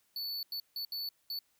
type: tone bursts at uneven times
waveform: square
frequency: 4465 Hz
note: C#8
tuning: 12 cents sharp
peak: -36 dBFS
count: 5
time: 0.16-0.43 / 0.52-0.6 / 0.76-0.85 / 0.92-1.09 / 1.3-1.39 s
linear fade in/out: 2 ms
effects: white hiss -73 dBFS RMS until 1.59 s